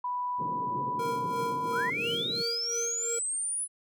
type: tone with pitch glide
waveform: sine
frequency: 987.8 to 995.2 Hz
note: B5 to B5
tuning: 0 to +13 cents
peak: -29 dBFS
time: 0.04-1.9 s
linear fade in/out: 5 ms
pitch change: +13 cents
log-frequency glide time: 0.92-1.4 s
type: band-pass noise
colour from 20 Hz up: pink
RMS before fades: -40 dBFS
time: 0.38-2.43 s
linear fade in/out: 20 ms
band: 120 to 510 Hz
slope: 48 dB/octave
type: tone with tremolo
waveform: square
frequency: 466.2 Hz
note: A#4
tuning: in tune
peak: -33 dBFS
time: 0.99-3.19 s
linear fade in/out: 5 ms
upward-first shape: sine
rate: 2.9 Hz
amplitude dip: 75%
type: linear sweep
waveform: sine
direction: up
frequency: 1210 to 10130 Hz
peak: -29 dBFS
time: 1.72-3.68 s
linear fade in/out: 50 ms
effects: none